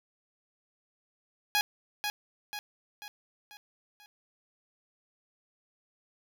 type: tone with echo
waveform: 10% pulse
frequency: 830.6 Hz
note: G#5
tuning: in tune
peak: -16 dBFS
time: 1.55-1.61 s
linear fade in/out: 0 ms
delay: 490 ms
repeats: 5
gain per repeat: -6 dB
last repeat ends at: 4.06 s
effects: none